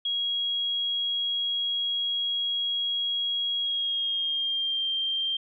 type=tone with pitch glide; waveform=sine; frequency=3300 to 3171 Hz; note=G#7 to G7; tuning=-12 to +19 cents; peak=-25 dBFS; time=0.05-5.37 s; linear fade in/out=5 ms; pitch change=-69 cents; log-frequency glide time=3.61-4.85 s; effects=none